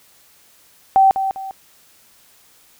sine tone with echo, 773 Hz, G5, 24 cents flat, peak -8 dBFS, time 0.96-1.11 s, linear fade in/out 0 ms, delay 200 ms, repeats 2, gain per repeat -9 dB, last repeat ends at 1.51 s, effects white hiss -52 dBFS RMS until 2.79 s

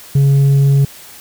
sine tone with tanh clipping, 138.9 Hz, C#3, 4 cents sharp, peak -8 dBFS, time 0.15-0.85 s, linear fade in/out 5 ms, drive 3 dB, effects white hiss -37 dBFS RMS until 1.2 s

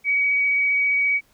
sine tone with vibrato, 2264 Hz, C#7, 36 cents sharp, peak -17 dBFS, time 0.04-1.21 s, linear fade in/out 50 ms, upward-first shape triangle, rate 15 Hz, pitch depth 11 cents each way, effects pink hiss -60 dBFS RMS until 1.33 s

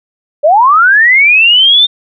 sine linear sweep, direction up, 554.4 to 3630 Hz, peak -3 dBFS, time 0.43-1.87 s, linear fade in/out 20 ms, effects none

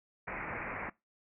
white low-pass noise, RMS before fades -40 dBFS, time 0.27-0.9 s, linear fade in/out 10 ms, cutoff 2400 Hz, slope 96 dB/octave, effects noise-tail reverb RT60 0.2 s tail -20 dB re dry

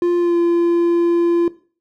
triangle tone with pitch glide, 349.2 to 342.6 Hz, F4 to F4, 0 to -33 cents, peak -11 dBFS, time 0.02-1.48 s, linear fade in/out 2 ms, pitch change -33 cents, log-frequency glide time 0.18-0.37 s, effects noise-tail reverb RT60 0.4 s tail -17 dB re dry

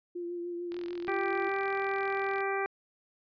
sine tone with vibrato, 347.9 Hz, F4, 7 cents flat, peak -34 dBFS, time 0.15-1.49 s, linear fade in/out 10 ms, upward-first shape triangle, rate 6.7 Hz, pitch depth 27 cents each way
click train, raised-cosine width 0.2 ms, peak -29 dBFS, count 73, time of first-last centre 0.72-2.406 s, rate 42.7 Hz
harmonic tone, 392 Hz, G4, in tune, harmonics 1 / 2 / 3 / 4 / 5 / 6, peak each -32 / -35 / -37 / -38 / -39 / -40 dBFS, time 1.08-2.66 s, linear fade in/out 0 ms
effects resampled to 11025 Hz

